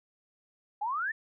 sine exponential sweep, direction up, 795 to 1851 Hz, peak -29 dBFS, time 0.81-1.12 s, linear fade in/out 10 ms, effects none

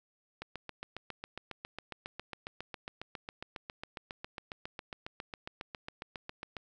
click train, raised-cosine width 0.3 ms, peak -24 dBFS, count 46, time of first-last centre 0.42-6.568 s, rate 7.32 Hz, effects none

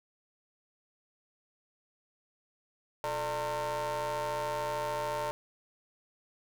35% pulse ring-modulated tone, 156.5 Hz, D#3, 10 cents sharp, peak -27 dBFS, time 3.04-5.31 s, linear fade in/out 0 ms, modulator 751 Hz, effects none

